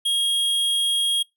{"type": "tone", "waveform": "square", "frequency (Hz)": 3268, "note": "G#7", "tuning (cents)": -29, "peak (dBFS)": -20, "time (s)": [0.05, 1.23], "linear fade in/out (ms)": 10, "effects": ["noise-tail reverb RT60 0.2 s tail -26 dB re dry"]}